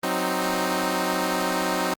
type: chord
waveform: 10% pulse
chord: C diminished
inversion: second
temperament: equal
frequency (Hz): 185 / 261.6 / 311.1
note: Gb3 / C4 / Eb4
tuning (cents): 0 / 0 / 0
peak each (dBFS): -19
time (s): 0.03-1.94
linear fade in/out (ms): 5
effects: Opus 32 kbps